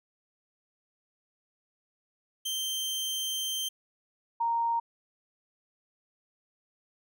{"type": "tone pair in turn", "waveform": ["sawtooth", "sine"], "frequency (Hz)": [3136, 929.1], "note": ["G7", "A#5"], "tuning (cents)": [0, -6], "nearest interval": "octave + major sixth", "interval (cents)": 2106, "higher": "first", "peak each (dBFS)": [-27, -25], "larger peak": "second", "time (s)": [[2.45, 3.69], [4.4, 4.8]], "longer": "first", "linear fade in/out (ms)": 10, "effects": []}